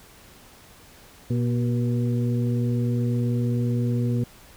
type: harmonic tone with a mistuned harmonic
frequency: 120.3 Hz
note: B2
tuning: 45 cents flat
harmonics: 1 / 2 / 3 / 4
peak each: -22 / -26 / -35 / -35 dBFS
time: 1.3-4.24 s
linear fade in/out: 5 ms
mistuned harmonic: 3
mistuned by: +54 cents
effects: pink hiss -50 dBFS RMS until 4.56 s